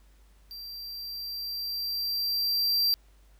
square tone with level ramp, 4713 Hz, D8, 5 cents sharp, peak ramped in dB -40 to -22 dBFS, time 0.51-2.94 s, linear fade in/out 0 ms, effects added 50 Hz sine -55 dBFS peak until 3.39 s + pink hiss -66 dBFS RMS until 3.39 s

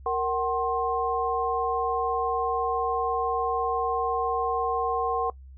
sine tone cluster, 464.7 / 754 / 1060 Hz, A#4 / F#5 / C6, -5 / +32 / +22 cents, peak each -28 / -28 / -28 dBFS, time 0.06-5.3 s, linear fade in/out 2 ms, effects noise-tail reverb RT60 0.1 s tail -21 dB re dry + added 66 Hz sine -43 dBFS peak until 5.57 s

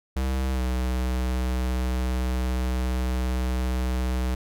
square tone with pitch glide, 65.41 to 63.04 Hz, C2 to B1, 0 to +36 cents, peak -24 dBFS, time 0.16-4.35 s, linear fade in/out 5 ms, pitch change -64 cents, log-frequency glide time 0.52-0.61 s, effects none

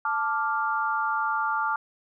sine chord, D minor, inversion second, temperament equal, 880 / 1174.7 / 1396.9 Hz, A5 / D6 / F6, 0 / 0 / 0 cents, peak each -28 dBFS, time 0.05-1.76 s, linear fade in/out 2 ms, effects none

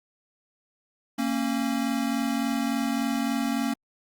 square tone pair together, 229.9 / 273.4 Hz, A#3 / C#4, -24 / -24 cents, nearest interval minor third, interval 300 cents, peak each -28 dBFS, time 1.18-3.74 s, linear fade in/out 10 ms, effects Opus 48 kbps

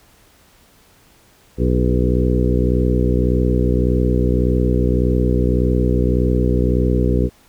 harmonic tone with a mistuned harmonic, 61.74 Hz, B1, in tune, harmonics 1 / 2 / 3 / 4 / 5 / 6 / 7 / 8, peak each -17 / -20 / -22 / -23 / -24 / -25 / -25 / -26 dBFS, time 1.57-7.3 s, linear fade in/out 50 ms, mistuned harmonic 7, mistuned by -28 cents, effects pink hiss -52 dBFS RMS until 7.48 s

